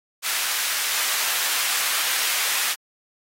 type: high-pass noise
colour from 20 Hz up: pink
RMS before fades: -24 dBFS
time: 0.22-2.76 s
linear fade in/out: 50 ms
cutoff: 1500 Hz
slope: 12 dB/octave
effects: AAC 48 kbps

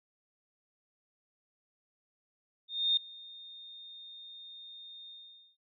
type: tone with ADSR envelope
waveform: sine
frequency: 3659 Hz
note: A#7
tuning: 33 cents flat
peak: -23 dBFS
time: 2.68-5.57 s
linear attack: 290 ms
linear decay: 3 ms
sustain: -23 dB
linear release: 480 ms
effects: none

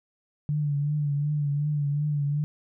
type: tone with vibrato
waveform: sine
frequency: 146.3 Hz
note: D3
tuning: 6 cents flat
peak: -23 dBFS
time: 0.49-2.44 s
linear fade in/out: 0 ms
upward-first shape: triangle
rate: 2.7 Hz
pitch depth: 55 cents each way
effects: none

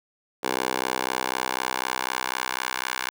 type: tone with high-pass filter sweep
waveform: 10% pulse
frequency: 64 Hz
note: C2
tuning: 38 cents flat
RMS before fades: -28 dBFS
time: 0.43-3.1 s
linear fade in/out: 10 ms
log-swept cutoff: 520 to 1300 Hz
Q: 1.2
effects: none

